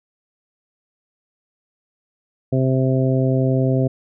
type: harmonic tone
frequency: 131.1 Hz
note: C3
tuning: 4 cents sharp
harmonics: 1 / 2 / 3 / 4 / 5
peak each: -17 / -21 / -24 / -25 / -27 dBFS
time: 2.52-3.88 s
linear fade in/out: 10 ms
effects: none

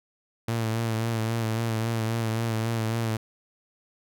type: tone with vibrato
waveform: sawtooth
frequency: 113.3 Hz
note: A#2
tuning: 49 cents flat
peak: -21 dBFS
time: 0.48-3.17 s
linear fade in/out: 5 ms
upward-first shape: sine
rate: 3.7 Hz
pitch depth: 41 cents each way
effects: none

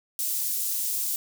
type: high-pass noise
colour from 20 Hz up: white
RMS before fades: -28 dBFS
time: 0.19-1.16 s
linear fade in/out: 0 ms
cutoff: 6900 Hz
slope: 12 dB/octave
effects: none

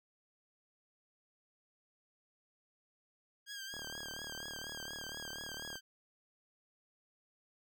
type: tone with vibrato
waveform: 15% pulse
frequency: 1609 Hz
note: G6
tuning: 45 cents sharp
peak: -37 dBFS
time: 3.46-5.81 s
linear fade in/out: 50 ms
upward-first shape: triangle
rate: 4.2 Hz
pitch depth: 68 cents each way
type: click train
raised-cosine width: 1 ms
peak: -35 dBFS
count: 77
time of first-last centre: 3.74-5.756 s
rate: 37.7 Hz
effects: none

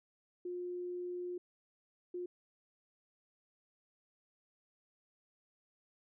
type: tone bursts at uneven times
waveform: sine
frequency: 356.3 Hz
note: F4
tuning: 35 cents sharp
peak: -38 dBFS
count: 2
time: 0.45-1.38 / 2.14-2.26 s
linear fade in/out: 5 ms
effects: none

